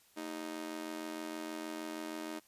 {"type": "tone with amplitude modulation", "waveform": "sawtooth", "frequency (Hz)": 311.1, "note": "D#4", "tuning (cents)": 0, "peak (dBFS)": -32, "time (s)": [0.16, 2.4], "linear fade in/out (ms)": 20, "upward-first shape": "sine", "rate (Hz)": 86.4, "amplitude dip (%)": 90, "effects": ["white hiss -66 dBFS RMS until 2.47 s", "resampled to 32000 Hz"]}